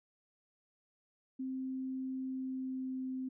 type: tone with pitch glide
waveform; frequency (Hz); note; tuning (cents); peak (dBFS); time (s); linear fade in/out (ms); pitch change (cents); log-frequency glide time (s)
sine; 261.6 to 259.5; C4 to C4; 0 to -14; -36; 1.39-3.29; 10; -14; 2.26-3.08
effects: none